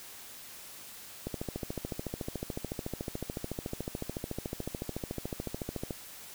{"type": "click train", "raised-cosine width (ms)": 2, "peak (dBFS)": -21, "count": 65, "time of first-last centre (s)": [1.27, 5.908], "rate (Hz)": 13.8, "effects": ["white hiss -48 dBFS RMS until 6.34 s"]}